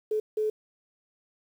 sine tone bursts at uneven times, 430 Hz, A4, 40 cents flat, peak -24 dBFS, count 2, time 0.11-0.2 / 0.37-0.5 s, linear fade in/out 5 ms, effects 9-bit

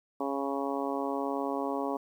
harmonic tone, 138.59 Hz, C#3, in tune, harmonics 2 / 3 / 4 / 5 / 6 / 7 / 8, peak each -34 / -36 / -37 / -38 / -39 / -39 / -40 dBFS, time 0.2-1.97 s, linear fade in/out 5 ms, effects 10-bit

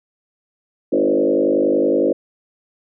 sine tone with frequency modulation, 415.3 Hz, G#4, in tune, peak -13 dBFS, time 0.92-2.13 s, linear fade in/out 10 ms, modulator 50.8 Hz, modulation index 2.9, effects none

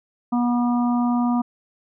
harmonic tone, 241.9 Hz, B3, 36 cents flat, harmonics 1 / 3 / 4 / 5, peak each -18 / -28 / -30 / -32 dBFS, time 0.32-1.42 s, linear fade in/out 10 ms, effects none

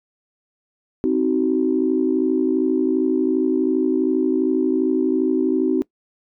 sine chord, C diminished, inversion none, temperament just, 261.6 / 314 / 376.7 Hz, C4 / Eb4 / Gb4, 0 / +16 / +31 cents, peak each -20 dBFS, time 1.04-5.82 s, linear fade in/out 0 ms, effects noise-tail reverb RT60 0.1 s tail -22 dB re dry + tanh soft clip ceiling -6 dBFS

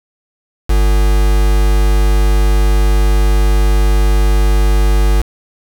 triangle tone with quantisation, 50 Hz, G1, 35 cents sharp, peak -6 dBFS, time 0.69-5.22 s, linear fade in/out 10 ms, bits 3, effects none

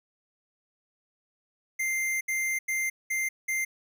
square tone bursts at uneven times, 2093 Hz, C7, in tune, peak -27 dBFS, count 5, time 1.79-2.21 / 2.28-2.59 / 2.68-2.9 / 3.1-3.29 / 3.48-3.65 s, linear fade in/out 10 ms, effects none

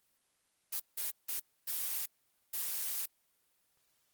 blue noise bursts at uneven times, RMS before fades -36 dBFS, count 5, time 0.72-0.8 / 0.97-1.11 / 1.28-1.4 / 1.67-2.06 / 2.53-3.06 s, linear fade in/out 10 ms, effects white hiss -75 dBFS RMS until 4.13 s + Opus 24 kbps

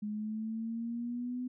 sine exponential sweep, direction up, 208.3 to 252.2 Hz, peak -34 dBFS, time 0.02-1.48 s, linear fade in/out 10 ms, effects none

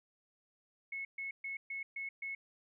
sine tone bursts, 2190 Hz, C#7, 22 cents flat, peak -38 dBFS, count 6, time 0.92-2.35 s, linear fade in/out 5 ms, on 130 ms, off 130 ms, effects none

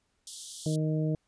white high-pass noise, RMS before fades -40 dBFS, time 0.27-0.76 s, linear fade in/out 2 ms, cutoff 3100 Hz, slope 96 dB/octave
harmonic tone, 155.56 Hz, D#3, in tune, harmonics 1 / 2 / 3 / 4, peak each -27 / -33 / -37 / -39 dBFS, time 0.66-1.15 s, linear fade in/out 2 ms
effects pink hiss -75 dBFS RMS until 1.27 s + resampled to 22050 Hz

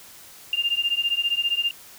sine beating tone pair, 2794 / 2809 Hz, F7 / F7, 0 / +9 cents, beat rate 15 Hz, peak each -24 dBFS, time 0.53-1.71 s, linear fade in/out 2 ms, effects white hiss -46 dBFS RMS until 1.98 s

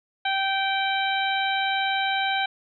harmonic tone, 778 Hz, G5, 13 cents flat, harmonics 1 / 2 / 3 / 4 / 5, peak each -25 / -28 / -30 / -31 / -32 dBFS, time 0.25-2.46 s, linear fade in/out 5 ms, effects none

